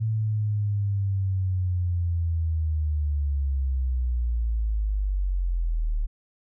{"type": "linear sweep", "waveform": "sine", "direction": "down", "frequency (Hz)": [111.4, 36.78], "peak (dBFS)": -22, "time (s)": [0, 6.07], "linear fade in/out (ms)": 20, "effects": []}